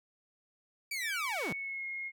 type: linear sweep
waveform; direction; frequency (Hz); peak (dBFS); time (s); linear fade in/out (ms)
sawtooth; down; 2349 to 120; -31; 0.91-1.53; 5
type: tone with pitch glide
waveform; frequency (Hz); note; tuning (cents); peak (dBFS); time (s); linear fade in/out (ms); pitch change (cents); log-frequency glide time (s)
sine; 2305 to 2151; D7 to C7; -33 to +47; -36; 1-2.12; 50; -120; 1.15-1.86
effects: none